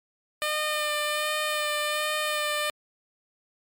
10% pulse tone with vibrato, 603 Hz, D5, 46 cents sharp, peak -17 dBFS, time 0.42-2.7 s, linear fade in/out 0 ms, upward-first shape sine, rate 1.3 Hz, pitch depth 18 cents each way, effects MP3 96 kbps

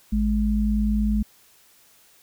sine tone pair together, 54.8 / 210.4 Hz, A1 / G#3, -6 / +23 cents, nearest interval octave + major seventh, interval 2329 cents, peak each -22 / -21 dBFS, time 0.12-1.23 s, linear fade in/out 10 ms, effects white hiss -56 dBFS RMS until 2.22 s

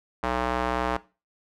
square tone with band-pass filter, 62 Hz, B1, 7 cents sharp, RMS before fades -27 dBFS, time 0.23-0.97 s, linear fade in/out 5 ms, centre 1000 Hz, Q 1.1, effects noise-tail reverb RT60 0.3 s tail -18 dB re dry

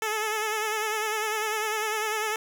10% pulse tone with vibrato, 431.4 Hz, A4, 34 cents flat, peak -18 dBFS, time 0.02-2.36 s, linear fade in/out 2 ms, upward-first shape sine, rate 10 Hz, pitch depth 48 cents each way, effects none

